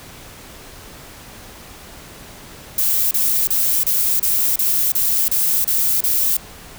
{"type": "noise bursts", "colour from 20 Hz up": "violet", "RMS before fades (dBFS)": -17, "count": 10, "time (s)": [2.78, 6.368], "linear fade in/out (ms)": 2, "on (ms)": 330, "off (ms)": 32, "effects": ["pink hiss -39 dBFS RMS until 6.78 s"]}